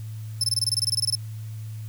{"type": "tone bursts", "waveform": "30% pulse", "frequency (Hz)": 5274, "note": "E8", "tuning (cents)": 0, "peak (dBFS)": -16, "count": 15, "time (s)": [0.41, 1.152], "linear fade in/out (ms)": 2, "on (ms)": 28, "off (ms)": 23, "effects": ["added 109 Hz sine -32 dBFS peak until 1.88 s", "white hiss -53 dBFS RMS until 1.88 s"]}